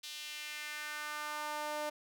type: tone with high-pass filter sweep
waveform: sawtooth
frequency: 300 Hz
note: D4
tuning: 37 cents sharp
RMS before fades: -41 dBFS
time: 0.03-1.9 s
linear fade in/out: 10 ms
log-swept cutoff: 3600 to 620 Hz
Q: 2
effects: none